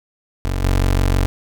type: tone with level steps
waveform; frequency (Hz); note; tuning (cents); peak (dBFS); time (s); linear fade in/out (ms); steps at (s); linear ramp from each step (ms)
25% pulse; 46.25; F#1; 0; -15 / -10; 0.45-1.26; 0; 0.63; 10
effects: none